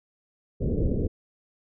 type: low-pass noise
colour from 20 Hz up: pink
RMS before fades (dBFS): -25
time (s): 0.6-1.08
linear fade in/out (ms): 20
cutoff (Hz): 500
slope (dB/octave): 48
effects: none